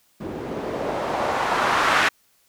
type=noise with low-pass filter sweep; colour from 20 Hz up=blue; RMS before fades=-23 dBFS; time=0.2-2.09 s; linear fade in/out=10 ms; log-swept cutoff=310 to 1600 Hz; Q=1.4; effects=white hiss -62 dBFS RMS until 2.48 s